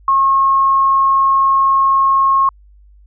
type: tone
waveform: sine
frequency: 1084 Hz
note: C#6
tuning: 39 cents flat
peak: -9 dBFS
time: 0.08-2.49 s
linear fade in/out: 2 ms
effects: added 50 Hz sine -42 dBFS peak until 3.06 s